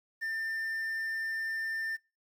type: tone with quantisation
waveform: triangle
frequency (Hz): 1794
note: A6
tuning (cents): +33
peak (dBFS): -30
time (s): 0.21-1.97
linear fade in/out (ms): 20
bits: 10
effects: noise-tail reverb RT60 0.3 s tail -26 dB re dry